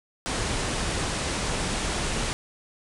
pink low-pass noise, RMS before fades -28 dBFS, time 0.26-2.33 s, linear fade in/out 0 ms, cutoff 10000 Hz, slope 96 dB/octave, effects none

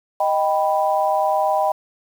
sine chord, Eb augmented, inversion none, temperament equal, 622.3 / 784 / 987.8 Hz, Eb5 / G5 / B5, 0 / 0 / 0 cents, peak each -20 / -19 / -23 dBFS, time 0.2-1.72 s, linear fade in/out 5 ms, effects 7-bit

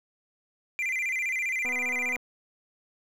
triangle tone with vibrato, 2205 Hz, C#7, 10 cents flat, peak -25 dBFS, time 0.79-2.16 s, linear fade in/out 0 ms, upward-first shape square, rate 15 Hz, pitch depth 130 cents each way
click train, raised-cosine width 1 ms, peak -29 dBFS, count 129, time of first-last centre 1.65-2.166 s, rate 248 Hz
effects none

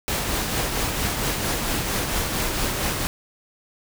pink noise with tremolo, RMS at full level -23 dBFS, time 0.08-3.07 s, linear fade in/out 0 ms, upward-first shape triangle, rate 4.4 Hz, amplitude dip 40%, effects none

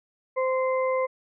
harmonic tone, 519 Hz, C5, 14 cents flat, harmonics 1 / 2 / 4, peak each -23 / -29 / -35 dBFS, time 0.36-1.07 s, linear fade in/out 20 ms, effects none

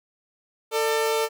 sawtooth tone pair together, 447.2 / 597 Hz, A4 / D5, +28 / +28 cents, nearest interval perfect fourth, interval 500 cents, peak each -18 / -25 dBFS, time 0.71-1.29 s, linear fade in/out 50 ms, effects none

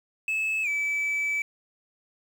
sine tone with pitch glide, 2600 to 2303 Hz, E7 to D7, -24 to -34 cents, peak -22 dBFS, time 0.28-1.42 s, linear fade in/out 2 ms, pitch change -210 cents, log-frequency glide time 0.63-0.68 s, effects tanh soft clip ceiling -23 dBFS + 8-bit

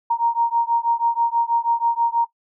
sine beating tone pair, 930 / 936.2 Hz, A#5 / A#5, -4 / +7 cents, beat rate 6.2 Hz, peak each -20 dBFS, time 0.1-2.25 s, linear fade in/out 10 ms, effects noise-tail reverb RT60 0.1 s tail -18 dB re dry

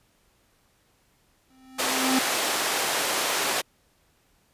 square tone with exponential growth, 261.2 Hz, C4, 3 cents flat, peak -20 dBFS, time 1.5-2.19 s, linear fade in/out 5 ms, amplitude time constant 150 ms
pink band-pass noise, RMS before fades -26 dBFS, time 1.78-3.62 s, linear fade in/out 20 ms, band 490 to 13000 Hz, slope 12 dB/octave
effects pink hiss -65 dBFS RMS until 4.53 s + resampled to 32000 Hz

